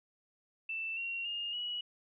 sine tone with pitch steps, 2661 / 2745 / 2832 / 2922 Hz, E7 / F7 / F7 / F#7, +16 / -31 / +23 / -22 cents, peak -35 dBFS, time 0.69-1.81 s, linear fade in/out 5 ms, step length 280 ms, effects none

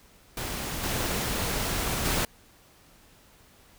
pink noise with level steps, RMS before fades -33 / -29 / -26 dBFS, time 0.37-2.25 s, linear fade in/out 2 ms, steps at 0.83 / 2.05 s, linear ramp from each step 10 ms, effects pink hiss -57 dBFS RMS until 3.78 s

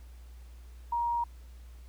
sine tone, 945 Hz, A#5, 23 cents sharp, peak -27 dBFS, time 0.92-1.24 s, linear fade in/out 5 ms, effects added 60 Hz sine -46 dBFS peak until 1.88 s + pink hiss -63 dBFS RMS until 1.88 s

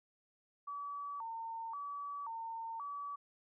sine tone with vibrato, 1020 Hz, C6, 44 cents flat, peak -40 dBFS, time 0.67-3.16 s, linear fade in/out 10 ms, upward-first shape square, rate 0.94 Hz, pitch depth 200 cents each way, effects none

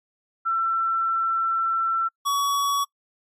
sine / square tone pair in turn, 1343 / 1128.3 Hz, E6 / C#6, +32 / +30 cents, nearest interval minor third, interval 302 cents, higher first, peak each -20 / -21 dBFS, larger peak first, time 0.45-2.09 / 2.25-2.85 s, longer first, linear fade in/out 20 ms, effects noise-tail reverb RT60 0.1 s tail -25 dB re dry + MP3 64 kbps

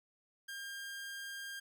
sawtooth tone, 1605 Hz, G6, 40 cents sharp, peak -39 dBFS, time 0.48-1.6 s, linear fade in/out 10 ms, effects none

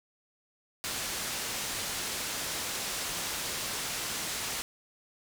white low-pass noise, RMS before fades -35 dBFS, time 0.84-4.62 s, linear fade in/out 0 ms, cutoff 8600 Hz, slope 12 dB/octave, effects none

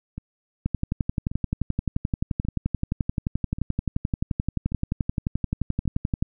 two click trains, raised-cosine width 5 ms, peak -20 / -11 dBFS, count 6 / 65, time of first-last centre 0.18-5.855 / 0.66-6.225 s, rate 0.881 / 11.5 Hz, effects none

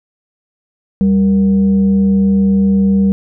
sine tone with frequency modulation, 196 Hz, G3, in tune, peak -8 dBFS, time 1.01-3.12 s, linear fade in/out 0 ms, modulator 273 Hz, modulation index 0.32, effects none

